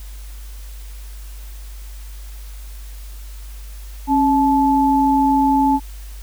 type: tone pair together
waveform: sine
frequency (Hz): 272.8 / 866.6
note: C#4 / A5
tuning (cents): -28 / -27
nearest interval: octave + minor sixth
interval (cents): 2001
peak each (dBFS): -15 / -15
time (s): 4.07-5.8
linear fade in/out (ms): 50
effects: added 50 Hz sine -31 dBFS peak until 6.22 s + white hiss -45 dBFS RMS until 6.22 s